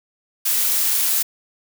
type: noise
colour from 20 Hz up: blue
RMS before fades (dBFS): -19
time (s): 0.45-1.23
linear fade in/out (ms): 10
effects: none